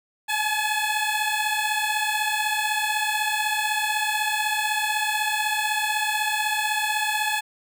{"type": "beating tone pair", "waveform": "15% pulse", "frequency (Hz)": [845, 861], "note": ["G#5", "A5"], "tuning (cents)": [30, -38], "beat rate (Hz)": 16, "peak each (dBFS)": -19, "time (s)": [0.28, 7.41], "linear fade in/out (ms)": 20, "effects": []}